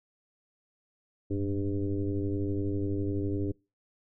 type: tone with frequency modulation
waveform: sine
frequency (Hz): 196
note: G3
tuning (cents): 0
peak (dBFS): -27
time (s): 1.3-3.52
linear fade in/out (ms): 10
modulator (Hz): 101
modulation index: 2.1
effects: noise-tail reverb RT60 0.3 s tail -26 dB re dry